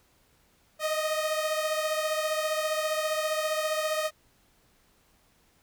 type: beating tone pair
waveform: sawtooth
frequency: 618 / 633 Hz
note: D#5 / D#5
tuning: -12 / +30 cents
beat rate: 15 Hz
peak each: -24 / -29 dBFS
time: 0.79-4.11 s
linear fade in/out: 50 ms
effects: pink hiss -65 dBFS RMS until 5.62 s